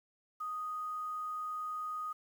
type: tone with quantisation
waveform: sine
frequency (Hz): 1244.5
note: D#6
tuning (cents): 0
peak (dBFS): -36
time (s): 0.4-2.13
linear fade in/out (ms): 10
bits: 10
effects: none